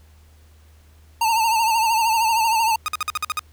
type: tone with vibrato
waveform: square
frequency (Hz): 899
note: A5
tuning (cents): +37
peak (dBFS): -17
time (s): 1.21-2.76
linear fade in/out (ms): 5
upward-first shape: sine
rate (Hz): 13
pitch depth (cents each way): 66
type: tone bursts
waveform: sawtooth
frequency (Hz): 1240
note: D#6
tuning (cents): -6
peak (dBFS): -17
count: 8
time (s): 2.86-3.393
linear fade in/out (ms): 0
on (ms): 22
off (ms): 51
effects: added 77 Hz sine -48 dBFS peak until 3.52 s + pink hiss -58 dBFS RMS until 3.52 s